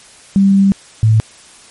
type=tone pair in turn; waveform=sine; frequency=196 / 110 Hz; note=G3 / A2; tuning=0 / 0 cents; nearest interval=minor seventh; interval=1000 cents; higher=first; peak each=-6 dBFS; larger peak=neither; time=0.36-0.72 / 1.03-1.2 s; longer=first; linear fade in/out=0 ms; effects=white hiss -41 dBFS RMS until 1.7 s + MP3 48 kbps